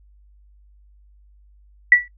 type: tone with exponential decay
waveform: sine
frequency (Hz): 1954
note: B6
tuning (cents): -19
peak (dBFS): -4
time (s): 1.92-2.08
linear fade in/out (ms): 2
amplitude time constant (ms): 33
effects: noise-tail reverb RT60 0.1 s tail -20 dB re dry + added 50 Hz sine -49 dBFS peak until 2.17 s